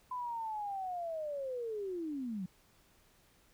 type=linear sweep; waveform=sine; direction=down; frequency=1013 to 174.61 Hz; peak=-36 dBFS; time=0.11-2.46 s; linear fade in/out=5 ms; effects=pink hiss -67 dBFS RMS until 3.53 s